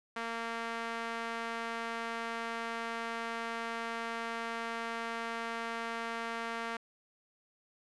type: tone with band-pass filter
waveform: sawtooth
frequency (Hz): 230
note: A#3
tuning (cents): -23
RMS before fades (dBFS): -38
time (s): 0.16-6.77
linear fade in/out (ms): 5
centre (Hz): 1500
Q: 0.99
effects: resampled to 22050 Hz + 10-bit